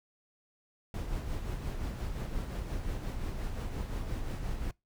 brown noise with tremolo, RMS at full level -34 dBFS, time 0.94-4.71 s, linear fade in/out 2 ms, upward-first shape sine, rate 5.7 Hz, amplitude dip 40%, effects noise-tail reverb RT60 0.2 s tail -24 dB re dry

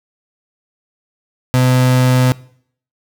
35% pulse tone, 127.2 Hz, C3, 48 cents flat, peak -8 dBFS, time 1.54-2.32 s, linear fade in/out 0 ms, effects noise-tail reverb RT60 0.6 s tail -21 dB re dry

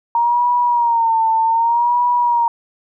sine tone with vibrato, 932.3 Hz, A#5, in tune, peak -12 dBFS, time 0.15-2.48 s, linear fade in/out 2 ms, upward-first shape sine, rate 0.65 Hz, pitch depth 72 cents each way, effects none

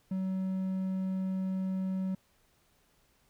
triangle tone, 188.7 Hz, F#3, 34 cents sharp, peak -28 dBFS, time 0.11-2.15 s, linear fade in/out 5 ms, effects pink hiss -69 dBFS RMS until 3.29 s

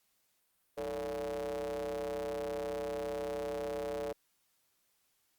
square ring-modulated tone, 65.41 Hz, C2, in tune, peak -33 dBFS, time 0.77-4.13 s, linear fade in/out 10 ms, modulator 507 Hz, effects white hiss -75 dBFS RMS until 5.38 s + Opus 48 kbps

